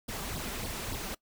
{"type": "noise with flanger", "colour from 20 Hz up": "pink", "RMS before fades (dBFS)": -37, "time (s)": [0.08, 1.15], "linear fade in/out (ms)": 10, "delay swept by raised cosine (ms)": [0.21, 5.21], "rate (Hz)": 3.5, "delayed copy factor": 0.8, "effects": ["noise-tail reverb RT60 0.1 s tail -22 dB re dry"]}